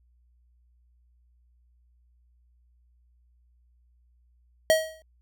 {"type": "tone with exponential decay", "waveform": "square", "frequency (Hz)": 636, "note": "D#5", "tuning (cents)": 38, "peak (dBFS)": -15, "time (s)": [4.7, 5.02], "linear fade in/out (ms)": 0, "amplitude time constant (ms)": 68, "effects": ["added 60 Hz sine -60 dBFS peak until 5.21 s"]}